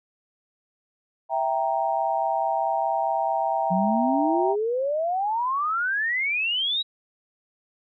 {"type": "chord", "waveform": "sine", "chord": "E diminished", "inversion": "none", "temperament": "equal", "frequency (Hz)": [659.3, 784, 932.3], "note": ["E5", "G5", "Bb5"], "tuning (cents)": [0, 0, 0], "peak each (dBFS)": [-26, -25, -27], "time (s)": [1.29, 4.56], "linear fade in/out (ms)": 50}
{"type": "exponential sweep", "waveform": "sine", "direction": "up", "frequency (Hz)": [176.3, 3895], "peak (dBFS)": -22, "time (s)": [3.7, 6.83], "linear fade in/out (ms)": 20}
{"effects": []}